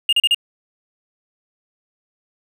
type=tone bursts; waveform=triangle; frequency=2835 Hz; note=F7; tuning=25 cents sharp; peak=-10 dBFS; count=4; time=0.09-0.346 s; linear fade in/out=2 ms; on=37 ms; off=36 ms; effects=none